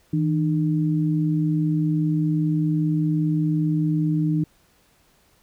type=tone pair together; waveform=sine; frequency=160 / 302.5 Hz; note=D#3 / D#4; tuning=+49 / -49 cents; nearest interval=major seventh; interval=1102 cents; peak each=-20 / -23 dBFS; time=0.13-4.44 s; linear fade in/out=5 ms; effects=pink hiss -60 dBFS RMS until 5.42 s